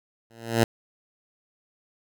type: tone with exponential growth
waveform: 10% pulse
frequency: 115.1 Hz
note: A#2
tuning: 22 cents flat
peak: -7 dBFS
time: 0.3-0.64 s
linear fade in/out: 5 ms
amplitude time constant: 72 ms
effects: none